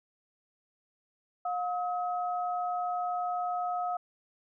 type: tone pair together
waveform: sine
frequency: 716 / 1275.8 Hz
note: F5 / D#6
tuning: +43 / +43 cents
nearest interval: minor seventh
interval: 1000 cents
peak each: -30 / -36 dBFS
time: 1.45-3.97 s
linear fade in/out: 5 ms
effects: none